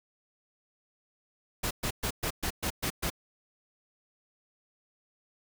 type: noise bursts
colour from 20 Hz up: pink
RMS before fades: -31 dBFS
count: 8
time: 1.63-3.102 s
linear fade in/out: 10 ms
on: 79 ms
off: 120 ms
effects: none